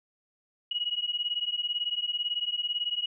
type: beating tone pair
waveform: sine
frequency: 2896 / 2914 Hz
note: F#7 / F#7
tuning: -38 / -27 cents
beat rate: 18 Hz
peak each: -31 dBFS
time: 0.71-3.06 s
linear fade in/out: 5 ms
effects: none